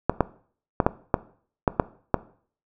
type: clicks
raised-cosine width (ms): 1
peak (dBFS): -3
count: 8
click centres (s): 0.096 / 0.207 / 0.802 / 0.865 / 1.142 / 1.678 / 1.798 / 2.143
effects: noise-tail reverb RT60 0.5 s tail -18 dB re dry